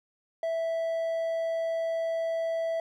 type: tone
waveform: triangle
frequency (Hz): 658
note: E5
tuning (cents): -3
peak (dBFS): -25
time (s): 0.43-2.8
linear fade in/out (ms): 2
effects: none